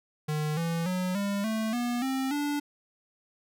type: tone with pitch steps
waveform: square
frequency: 152.2 / 166.94 / 183.1 / 200.8 / 220.3 / 241.6 / 265 / 290.7 Hz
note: D#3 / E3 / F#3 / G3 / A3 / B3 / C4 / D4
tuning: -38 / +22 / -18 / +42 / +2 / -38 / +22 / -18 cents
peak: -28 dBFS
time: 0.28-2.6 s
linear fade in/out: 10 ms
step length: 290 ms
effects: none